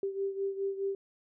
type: beating tone pair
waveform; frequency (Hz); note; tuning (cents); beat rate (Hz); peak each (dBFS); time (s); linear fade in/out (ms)
sine; 391.4 / 396.2; G4 / G4; -3 / +18; 4.8; -32 / -37; 0.03-0.95; 2
effects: none